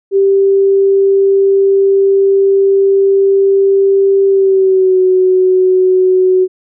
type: tone with pitch glide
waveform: sine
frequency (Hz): 392 to 371.3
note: G4 to F#4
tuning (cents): 0 to +6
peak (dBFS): -6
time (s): 0.11-6.48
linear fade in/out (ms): 50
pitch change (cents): -94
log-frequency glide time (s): 4.27-4.99
effects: none